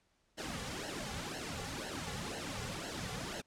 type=noise with flanger; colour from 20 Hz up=pink; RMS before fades=-41 dBFS; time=0.37-3.42 s; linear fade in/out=20 ms; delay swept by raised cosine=0.83 to 3.23 ms; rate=2 Hz; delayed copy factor=-0.8; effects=pink hiss -75 dBFS RMS until 3.46 s + low-pass 8000 Hz 12 dB/octave